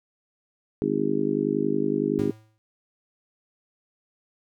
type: harmonic tone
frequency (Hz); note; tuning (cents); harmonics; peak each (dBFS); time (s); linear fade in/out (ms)
50.8; G#1; -38; 3 / 4 / 5 / 6 / 7 / 8; -34 / -31 / -28 / -27 / -30 / -27; 0.82-2.31; 0
type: tone with exponential decay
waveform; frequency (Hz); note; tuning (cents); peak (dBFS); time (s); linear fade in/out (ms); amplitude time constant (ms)
square; 109; A2; -16; -30; 2.19-2.58; 0; 84
effects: none